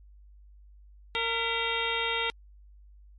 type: harmonic tone with a mistuned harmonic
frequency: 460.9 Hz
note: A#4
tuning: 20 cents flat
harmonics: 1 / 2 / 3 / 4 / 5 / 6 / 7 / 8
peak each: -35 / -35 / -35 / -35 / -35 / -35 / -35 / -35 dBFS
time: 1.15-2.3 s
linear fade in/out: 0 ms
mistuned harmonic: 4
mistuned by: +140 cents
effects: added 50 Hz sine -50 dBFS peak until 3.18 s + MP3 48 kbps